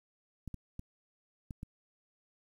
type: clicks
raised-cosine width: 5 ms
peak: -29 dBFS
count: 5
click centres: 0.477 / 0.543 / 0.794 / 1.508 / 1.631 s
effects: 10-bit